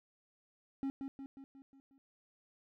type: tone with echo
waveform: triangle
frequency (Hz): 272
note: C#4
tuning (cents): -33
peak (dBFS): -32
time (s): 0.83-0.9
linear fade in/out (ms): 0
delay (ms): 180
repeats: 6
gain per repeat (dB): -5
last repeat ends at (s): 1.98
effects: none